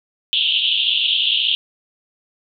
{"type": "band-pass noise", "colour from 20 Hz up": "pink", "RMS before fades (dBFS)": -18, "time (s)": [0.33, 1.55], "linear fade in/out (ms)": 0, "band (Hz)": [2800, 3600], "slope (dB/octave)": 96, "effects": []}